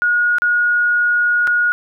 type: tone with dropouts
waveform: sine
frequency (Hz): 1444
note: F#6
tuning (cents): -43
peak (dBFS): -12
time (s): 0.02-1.72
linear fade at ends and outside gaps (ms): 0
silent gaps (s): 0.384-0.42 / 1.472-1.476
effects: none